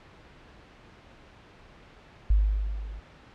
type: tone with level ramp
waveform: sine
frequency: 51.2 Hz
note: G#1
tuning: 24 cents flat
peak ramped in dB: -16 to -37 dBFS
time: 2.3-3 s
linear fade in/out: 5 ms
effects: pink hiss -52 dBFS RMS until 3.34 s + low-pass 3000 Hz 12 dB/octave